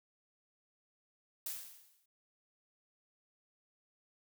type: noise with exponential decay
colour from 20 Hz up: blue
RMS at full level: -38 dBFS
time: 1.46-2.06 s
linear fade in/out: 5 ms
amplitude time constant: 130 ms
effects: none